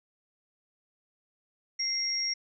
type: tone pair together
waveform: sine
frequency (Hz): 2093 / 5588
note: C7 / F8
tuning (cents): 0 / 0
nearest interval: octave + perfect fourth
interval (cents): 1700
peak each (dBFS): -36 / -28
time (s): 1.79-2.34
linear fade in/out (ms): 10
effects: none